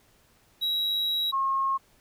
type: tone pair in turn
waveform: triangle / sine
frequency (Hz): 3866 / 1080.2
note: B7 / C#6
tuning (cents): -38 / -45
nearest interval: octave + minor seventh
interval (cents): 2207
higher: first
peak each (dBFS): -23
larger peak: neither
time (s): 0.61-1.32 / 1.32-1.78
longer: first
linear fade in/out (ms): 20
effects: pink hiss -62 dBFS RMS until 2 s